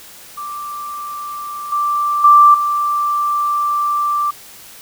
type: tone with level steps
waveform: sine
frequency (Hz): 1175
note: D6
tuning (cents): +1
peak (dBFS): -24 / -14 / -4 / -14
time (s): 0.37-4.31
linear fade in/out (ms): 10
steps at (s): 1.72 / 2.24 / 2.54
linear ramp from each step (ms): 5
effects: white hiss -39 dBFS RMS until 4.81 s